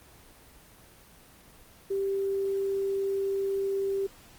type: tone with quantisation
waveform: sine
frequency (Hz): 392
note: G4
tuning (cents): 0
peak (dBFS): -26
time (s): 1.9-4.07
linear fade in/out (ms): 10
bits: 9
effects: pink hiss -54 dBFS RMS until 4.38 s + Opus 24 kbps